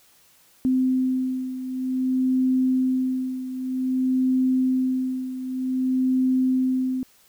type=beating tone pair; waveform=sine; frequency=257.9 / 258.43 Hz; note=C4 / C4; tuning=-25 / -21 cents; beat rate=0.53 Hz; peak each=-21 / -26 dBFS; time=0.65-7.03 s; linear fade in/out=0 ms; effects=white hiss -57 dBFS RMS until 7.28 s